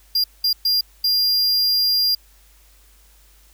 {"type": "tone bursts at uneven times", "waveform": "square", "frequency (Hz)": 4800, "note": "D8", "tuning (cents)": 37, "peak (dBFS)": -16, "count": 4, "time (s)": [[0.15, 0.24], [0.44, 0.53], [0.65, 0.81], [1.04, 2.15]], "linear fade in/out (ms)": 5, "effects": ["added 50 Hz sine -51 dBFS peak until 3.53 s", "white hiss -55 dBFS RMS until 3.53 s"]}